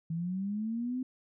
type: linear sweep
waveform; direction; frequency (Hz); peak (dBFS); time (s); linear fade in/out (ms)
sine; up; 160 to 260; -31; 0.1-1.03; 5
effects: none